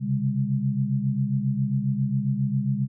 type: tone cluster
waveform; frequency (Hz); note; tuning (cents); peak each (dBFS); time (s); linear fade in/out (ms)
sine; 131.5 / 138.9 / 202.4; C3 / C#3 / G#3; +9 / +4 / -44; -26; 0-2.88; 50
effects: none